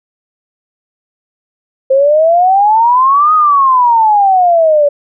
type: exponential two-way sweep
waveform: sine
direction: up then down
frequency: 523.3 to 1262 to 568 Hz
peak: -5 dBFS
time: 1.9-4.89 s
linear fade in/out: 10 ms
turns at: 3.34 s
effects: none